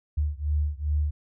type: beating tone pair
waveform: sine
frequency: 73.42 / 75.92 Hz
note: D2 / D#2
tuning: 0 / -42 cents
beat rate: 2.5 Hz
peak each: -26 / -27 dBFS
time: 0.17-1.11 s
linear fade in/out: 10 ms
effects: none